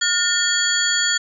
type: tone cluster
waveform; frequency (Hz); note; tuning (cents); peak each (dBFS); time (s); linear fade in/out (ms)
sine; 1426 / 1809 / 3300 / 4482 / 7000; F6 / A6 / G#7 / C#8 / A8; +36 / +48 / -12 / +18 / -10; -23; 0.01-1.18; 10
effects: none